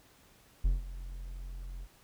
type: tone with ADSR envelope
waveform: triangle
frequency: 44.16 Hz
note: F1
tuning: 20 cents sharp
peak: -20 dBFS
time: 0.64-1.88 s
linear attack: 12 ms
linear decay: 160 ms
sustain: -17 dB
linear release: 53 ms
effects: pink hiss -62 dBFS RMS until 2.03 s